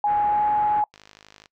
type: tone with pitch glide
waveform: sine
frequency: 830.6 to 839.3 Hz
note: G#5 to G#5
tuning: 0 to +18 cents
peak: -18 dBFS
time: 0.04-0.84 s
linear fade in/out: 2 ms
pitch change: +18 cents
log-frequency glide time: 0.26-0.43 s
type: low-pass noise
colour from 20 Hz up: white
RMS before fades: -38 dBFS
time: 0.05-0.84 s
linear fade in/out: 50 ms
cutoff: 1700 Hz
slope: 24 dB/octave
type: click train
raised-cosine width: 0.2 ms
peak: -28 dBFS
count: 28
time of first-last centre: 0.94-1.458 s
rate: 52.1 Hz
effects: noise-tail reverb RT60 0.1 s tail -24 dB re dry